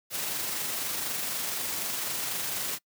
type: noise with amplitude modulation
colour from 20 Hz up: white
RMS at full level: -31 dBFS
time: 0.1-2.79 s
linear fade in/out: 50 ms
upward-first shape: sine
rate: 24 Hz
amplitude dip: 25%
effects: noise-tail reverb RT60 0.1 s tail -24 dB re dry + high-pass 100 Hz 12 dB/octave